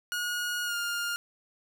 sawtooth tone with pitch glide, 1444 to 1410.2 Hz, F#6 to F6, -43 to +16 cents, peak -26 dBFS, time 0.12-1.16 s, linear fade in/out 0 ms, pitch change -41 cents, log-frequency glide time 0.65-0.75 s, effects none

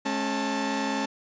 sawtooth tone cluster, 212.1 / 272.9 / 883 Hz, G#3 / C#4 / A5, +37 / -27 / +6 cents, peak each -28 / -25 / -27 dBFS, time 0.05-1.06 s, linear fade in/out 10 ms, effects resampled to 16000 Hz

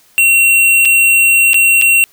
square tone with dropouts, 2733 Hz, F7, 38 cents flat, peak -7 dBFS, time 0.18-2.04 s, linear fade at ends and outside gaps 0 ms, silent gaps 0.851-0.855 / 1.533-1.543 / 1.814-1.821 s, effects white hiss -49 dBFS RMS until 2.12 s

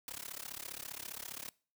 white noise with amplitude modulation, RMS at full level -41 dBFS, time 0.08-1.49 s, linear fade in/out 0 ms, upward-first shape sine, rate 35 Hz, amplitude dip 100%, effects noise-tail reverb RT60 0.4 s tail -23 dB re dry

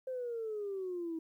sine exponential sweep, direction down, 525 to 320 Hz, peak -35 dBFS, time 0.07-1.19 s, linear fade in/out 5 ms, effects tanh soft clip ceiling -31 dBFS + 12-bit

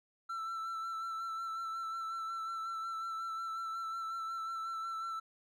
triangle tone with vibrato, 1336 Hz, E6, 23 cents sharp, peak -35 dBFS, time 0.29-5.2 s, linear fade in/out 10 ms, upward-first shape sine, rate 5.5 Hz, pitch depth 23 cents each way, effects none

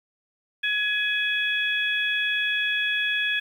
harmonic tone, 841 Hz, G#5, 22 cents sharp, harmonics 2 / 3 / 4, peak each -25 / -27 / -28 dBFS, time 0.63-3.4 s, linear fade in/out 10 ms, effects 9-bit

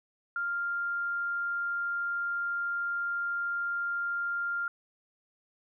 sine tone, 1396.9 Hz, F6, in tune, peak -29 dBFS, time 0.36-4.68 s, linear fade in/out 2 ms, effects none

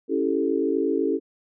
sine chord, A dominant seventh, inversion first, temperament equal, 277.2 / 329.6 / 392 / 440 Hz, C#4 / E4 / G4 / A4, 0 / 0 / 0 / 0 cents, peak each -26 dBFS, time 0.08-1.2 s, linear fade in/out 50 ms, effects none

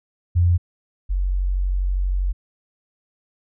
sine tone pair in turn, 87.31 / 46.25 Hz, F2 / F#1, 0 / 0 cents, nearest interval major seventh, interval 1100 cents, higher first, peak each -13 / -18 dBFS, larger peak first, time 0.35-0.58 / 1.09-2.33 s, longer second, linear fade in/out 20 ms, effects none

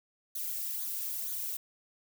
violet noise with flanger, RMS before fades -36 dBFS, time 0.35-1.57 s, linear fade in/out 5 ms, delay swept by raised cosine 0.37 to 2.07 ms, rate 2.1 Hz, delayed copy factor -0.7, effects none

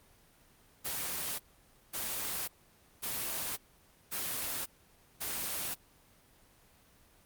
white noise bursts, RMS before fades -36 dBFS, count 5, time 0.84-5.75 s, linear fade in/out 20 ms, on 550 ms, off 540 ms, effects pink hiss -63 dBFS RMS until 7.25 s + Opus 24 kbps

